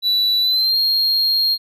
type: tone with pitch glide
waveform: triangle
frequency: 3951 to 4235 Hz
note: B7 to C8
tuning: 0 to +20 cents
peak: -13 dBFS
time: 0.02-1.58 s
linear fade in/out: 50 ms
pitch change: +120 cents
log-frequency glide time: 0.41-0.78 s
effects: none